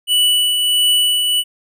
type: tone with tremolo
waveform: square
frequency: 2960 Hz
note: F#7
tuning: in tune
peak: -11 dBFS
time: 0.07-1.44 s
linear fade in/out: 50 ms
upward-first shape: triangle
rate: 1.5 Hz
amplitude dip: 40%
effects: none